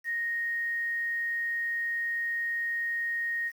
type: tone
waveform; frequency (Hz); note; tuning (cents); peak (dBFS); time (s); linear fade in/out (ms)
sine; 1864.7; A#6; 0; -28; 0.04-3.52; 50
effects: 9-bit